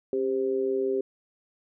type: tone with amplitude modulation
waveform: sine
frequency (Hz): 395.6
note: G4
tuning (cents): +16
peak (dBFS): -20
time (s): 0.13-1.01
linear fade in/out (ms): 2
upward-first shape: sine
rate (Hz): 126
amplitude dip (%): 80
effects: none